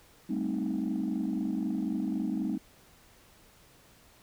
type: chord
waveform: sine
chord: A half-diminished seventh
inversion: third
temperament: equal with one note detuned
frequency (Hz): 196 / 220 / 260.3 / 311.1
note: G3 / A3 / C4 / Eb4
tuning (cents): 0 / 0 / -9 / 0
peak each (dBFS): -33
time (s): 0.29-2.58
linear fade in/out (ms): 10
effects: tanh soft clip ceiling -23 dBFS + pink hiss -59 dBFS RMS until 4.22 s